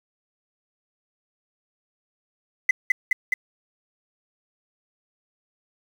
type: tone with echo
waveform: sine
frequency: 2017 Hz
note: B6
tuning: 36 cents sharp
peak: -11 dBFS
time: 2.69-2.71 s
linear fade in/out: 5 ms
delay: 210 ms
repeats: 3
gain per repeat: -2 dB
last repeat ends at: 3.34 s
effects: tanh soft clip ceiling -10 dBFS + 7-bit